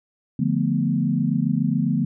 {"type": "chord", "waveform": "sine", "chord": "B half-diminished seventh", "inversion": "first", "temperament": "equal", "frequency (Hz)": [146.83, 174.61, 220, 246.9], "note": ["D3", "F3", "A3", "B3"], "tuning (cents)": [0, 0, 0, 0], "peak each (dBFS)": -24, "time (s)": [0.39, 2.05], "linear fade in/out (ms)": 5, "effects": []}